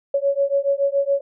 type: beating tone pair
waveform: sine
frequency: 554.4 / 561.5 Hz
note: C#5 / C#5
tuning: 0 / +22 cents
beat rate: 7.1 Hz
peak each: -20 dBFS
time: 0.14-1.21 s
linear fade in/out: 5 ms
effects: none